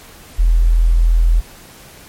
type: tone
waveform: sine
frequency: 41.57 Hz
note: E1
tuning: 15 cents sharp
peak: -8 dBFS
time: 0.38-1.41 s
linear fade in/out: 20 ms
effects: pink hiss -40 dBFS RMS until 2.08 s + MP3 64 kbps